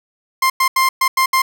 30% pulse tone bursts at uneven times, 1052 Hz, C6, 9 cents sharp, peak -9 dBFS, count 6, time 0.42-0.5 / 0.6-0.68 / 0.76-0.89 / 1.01-1.08 / 1.17-1.26 / 1.33-1.42 s, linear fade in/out 5 ms, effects none

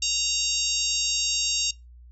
harmonic tone with a mistuned harmonic, 929 Hz, A#5, 6 cents flat, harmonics 3 / 4 / 5 / 6 / 7 / 8, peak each -30 / -30 / -30 / -30 / -30 / -30 dBFS, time 0.02-1.71 s, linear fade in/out 5 ms, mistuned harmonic 4, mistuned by +17 cents, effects noise-tail reverb RT60 0.2 s tail -23 dB re dry + added 60 Hz sine -45 dBFS peak until 2.11 s

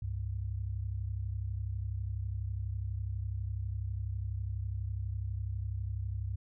sine tone pair together, 67.9 / 100 Hz, C#2 / G2, -35 / +35 cents, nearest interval perfect fifth, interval 670 cents, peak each -37 / -35 dBFS, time 0.02-6.36 s, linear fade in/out 5 ms, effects none

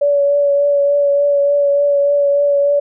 sine tone with vibrato, 570 Hz, C#5, 48 cents sharp, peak -10 dBFS, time 0.01-2.8 s, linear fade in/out 10 ms, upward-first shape triangle, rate 3.4 Hz, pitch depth 20 cents each way, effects none

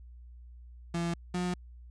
35% pulse tone pair in turn, 170 / 179.01 Hz, F3 / F3, -46 / +43 cents, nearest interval minor second, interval 89 cents, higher second, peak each -28 dBFS, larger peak neither, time 0.94-1.14 / 1.34-1.54 s, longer neither, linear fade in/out 5 ms, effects added 60 Hz sine -47 dBFS peak until 1.9 s + resampled to 22050 Hz

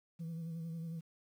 sine tone with vibrato, 164.81 Hz, E3, in tune, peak -37 dBFS, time 0.19-1.01 s, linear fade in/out 20 ms, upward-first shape sine, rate 11 Hz, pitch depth 39 cents each way, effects tanh soft clip ceiling -38 dBFS + 11-bit

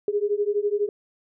sine beating tone pair, 406 / 418 Hz, G#4 / G#4, -39 / +11 cents, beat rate 12 Hz, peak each -24 dBFS, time 0.08-0.89 s, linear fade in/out 2 ms, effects none

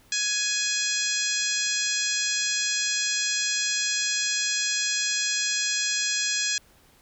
harmonic tone, 835 Hz, G#5, 9 cents sharp, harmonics 2 / 3 / 4 / 5 / 6 / 7 / 8 / 9, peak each -32 / -32 / -32 / -32 / -32 / -32 / -32 / -32 dBFS, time 0.12-6.58 s, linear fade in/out 2 ms, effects pink hiss -58 dBFS RMS until 7.01 s

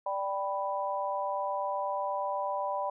sine chord, G major, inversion second, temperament equal, 587.3 / 784 / 987.8 Hz, D5 / G5 / B5, 0 / 0 / 0 cents, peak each -34 / -35 / -33 dBFS, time 0.06-2.9 s, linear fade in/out 5 ms, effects none

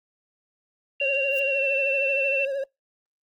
sine tone with pitch glide, 2762 to 2694 Hz, F7 to E7, -20 to +37 cents, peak -23 dBFS, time 1-2.45 s, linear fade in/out 2 ms, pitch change -43 cents, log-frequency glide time 1.45-1.66 s
triangle tone with vibrato, 548 Hz, C#5, 20 cents flat, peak -23 dBFS, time 1.01-2.64 s, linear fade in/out 5 ms, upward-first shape triangle, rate 13 Hz, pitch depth 67 cents each way
violet noise with exponential growth, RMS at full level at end -38 dBFS, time 1.26-1.39 s, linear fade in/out 0 ms, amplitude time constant 28 ms
effects noise-tail reverb RT60 0.2 s tail -26 dB re dry + Opus 24 kbps

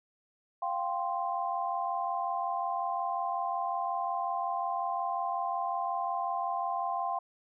sine chord, F suspended second, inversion none, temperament equal, 698.5 / 784 / 1046.5 Hz, F5 / G5 / C6, 0 / 0 / 0 cents, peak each -34 dBFS, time 0.62-7.19 s, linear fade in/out 5 ms, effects none

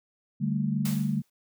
sine chord, D suspended fourth, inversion none, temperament just, 146.83 / 195.78 / 220.2 Hz, D3 / G3 / A3, 0 / -2 / +2 cents, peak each -29 dBFS, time 0.4-1.22 s, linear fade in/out 20 ms
white noise with exponential decay, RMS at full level -34 dBFS, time 0.85-1.3 s, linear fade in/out 5 ms, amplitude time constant 97 ms
effects none

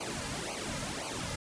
pink noise with flanger, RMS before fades -37 dBFS, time 0-1.36 s, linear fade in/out 10 ms, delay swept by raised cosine 0.55 to 2.75 ms, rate 1.9 Hz, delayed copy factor -0.95, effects resampled to 22050 Hz

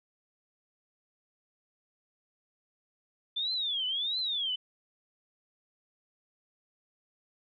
sine tone with vibrato, 3502 Hz, A7, 9 cents flat, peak -29 dBFS, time 3.36-4.56 s, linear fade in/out 10 ms, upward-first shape triangle, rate 1.5 Hz, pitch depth 290 cents each way, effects none

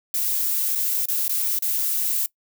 violet noise with dropouts, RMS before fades -23 dBFS, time 0.14-2.26 s, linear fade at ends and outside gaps 1 ms, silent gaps 0.751-0.756 / 1.055-1.085 / 1.28-1.294 / 1.587-1.623 s, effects noise-tail reverb RT60 0.1 s tail -22 dB re dry

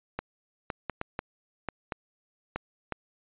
clicks, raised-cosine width 0.5 ms, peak -16 dBFS, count 9, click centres 0.19 / 0.702 / 0.897 / 1.014 / 1.191 / 1.687 / 1.922 / 2.56 / 2.923 s, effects resampled to 8000 Hz

